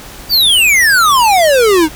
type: exponential sweep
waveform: square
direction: down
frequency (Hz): 4805 to 297.2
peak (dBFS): -7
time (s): 0.29-1.89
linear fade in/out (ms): 50
effects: added 50 Hz sine -37 dBFS peak until 1.95 s + pink hiss -32 dBFS RMS until 1.95 s